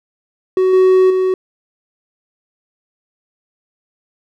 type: tone with level steps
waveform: triangle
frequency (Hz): 373.7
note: F#4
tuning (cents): +17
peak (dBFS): -8 / -5 / -10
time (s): 0.57-1.34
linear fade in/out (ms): 2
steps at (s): 0.73 / 1.1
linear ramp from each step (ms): 5
effects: none